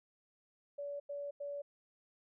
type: tone bursts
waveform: sine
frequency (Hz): 572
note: D5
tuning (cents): -46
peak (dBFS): -39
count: 3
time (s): 0.78-1.62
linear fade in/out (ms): 10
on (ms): 220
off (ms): 90
effects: none